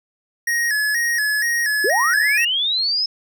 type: tone with vibrato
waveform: square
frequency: 1788 Hz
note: A6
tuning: 27 cents sharp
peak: -18 dBFS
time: 0.47-2.45 s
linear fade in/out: 5 ms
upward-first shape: square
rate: 2.1 Hz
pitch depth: 83 cents each way
type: linear sweep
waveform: sine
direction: up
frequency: 340 to 5220 Hz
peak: -17 dBFS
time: 1.84-3.06 s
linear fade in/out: 5 ms
effects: none